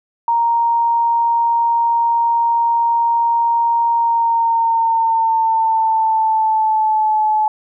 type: tone with pitch glide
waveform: sine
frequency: 932.3 to 859.9 Hz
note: A#5 to A5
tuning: 0 to -40 cents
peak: -12 dBFS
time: 0.28-7.48 s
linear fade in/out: 2 ms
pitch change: -140 cents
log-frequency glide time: 3.94-7.23 s
effects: none